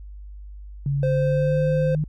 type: tone with pitch glide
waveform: sine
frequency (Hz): 140 to 152.67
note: C#3 to D#3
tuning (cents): +18 to -33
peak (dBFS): -20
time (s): 0.86-2.04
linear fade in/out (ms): 2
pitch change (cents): +149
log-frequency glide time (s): 1.02-1.69
type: tone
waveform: triangle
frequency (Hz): 519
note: C5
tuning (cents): -14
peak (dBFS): -19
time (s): 1.03-1.95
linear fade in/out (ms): 2
effects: added 50 Hz sine -36 dBFS peak until 2.08 s